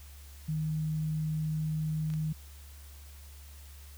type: tone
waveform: sine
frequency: 155.8 Hz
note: D#3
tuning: 3 cents sharp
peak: -29 dBFS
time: 0.48-2.33 s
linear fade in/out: 10 ms
type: clicks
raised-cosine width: 0.2 ms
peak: -32 dBFS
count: 2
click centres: 2.102 / 2.138 s
effects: added 71 Hz sine -47 dBFS peak until 3.97 s + white hiss -56 dBFS RMS until 3.97 s